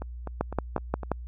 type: two click trains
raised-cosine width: 1 ms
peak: -21 / -11 dBFS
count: 5 / 5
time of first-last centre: 0.02-1.033 / 0.41-1.117 s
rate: 3.95 / 5.66 Hz
effects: added 60 Hz sine -36 dBFS peak until 1.27 s